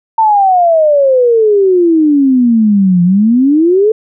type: exponential two-way sweep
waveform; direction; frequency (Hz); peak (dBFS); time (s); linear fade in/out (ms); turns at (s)
sine; down then up; 906 to 172.4 to 446.7; -5; 0.18-3.92; 5; 3.03
effects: none